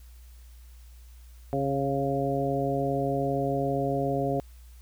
harmonic tone with a mistuned harmonic, 137.5 Hz, C#3, 14 cents flat, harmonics 1 / 2 / 3 / 4 / 5, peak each -31 / -31 / -31 / -31 / -31 dBFS, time 1.53-4.4 s, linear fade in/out 0 ms, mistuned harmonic 5, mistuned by +18 cents, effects added 60 Hz sine -46 dBFS peak until 4.81 s + white hiss -61 dBFS RMS until 4.81 s

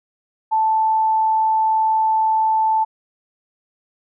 sine tone, 879 Hz, A5, 2 cents flat, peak -14 dBFS, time 0.51-2.85 s, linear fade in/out 20 ms, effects none

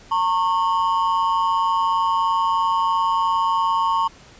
triangle ring-modulated tone, 1003 Hz, B5, 26 cents sharp, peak -12 dBFS, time 0.11-4.08 s, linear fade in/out 10 ms, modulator 91.4 Hz, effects pink hiss -47 dBFS RMS until 4.39 s + resampled to 16000 Hz

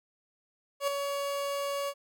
30% pulse tone with ADSR envelope, 563 Hz, C#5, 27 cents sharp, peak -22 dBFS, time 0.8-1.94 s, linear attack 77 ms, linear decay 4 ms, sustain -6 dB, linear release 57 ms, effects none

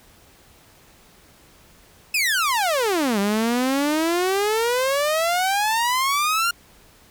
sawtooth exponential two-way sweep, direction down then up, 2637 to 196 to 1417 Hz, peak -15 dBFS, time 2.14-6.51 s, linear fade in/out 5 ms, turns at 3.19 s, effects pink hiss -52 dBFS RMS until 7.1 s

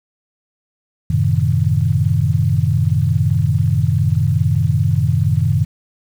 sine chord, F# diminished seventh, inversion none, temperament equal, 92.5 / 110 / 130.81 / 155.56 Hz, F#2 / A2 / C3 / Eb3, 0 / 0 / 0 / 0 cents, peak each -18 dBFS, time 1.1-5.65 s, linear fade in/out 5 ms, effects 7-bit

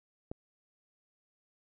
click, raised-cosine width 2 ms, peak -25 dBFS, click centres 0.315 s, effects none

